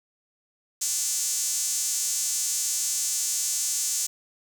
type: tone with high-pass filter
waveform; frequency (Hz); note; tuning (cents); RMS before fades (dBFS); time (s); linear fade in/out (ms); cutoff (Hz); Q
sawtooth; 293.7; D4; 0; -27; 0.81-4.07; 10; 6900; 3
effects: none